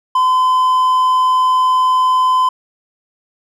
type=tone; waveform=triangle; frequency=1021 Hz; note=C6; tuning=43 cents flat; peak=-8 dBFS; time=0.15-2.49 s; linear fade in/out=5 ms; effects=none